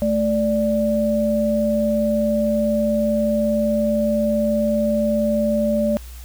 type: tone pair together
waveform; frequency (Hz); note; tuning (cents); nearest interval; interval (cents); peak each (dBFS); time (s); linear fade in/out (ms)
sine; 218.8 / 586; A3 / D5; -9 / -4; octave + perfect fourth; 1705; -19; 0.02-5.97; 0
effects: added 60 Hz sine -34 dBFS peak until 6.24 s + white hiss -45 dBFS RMS until 6.24 s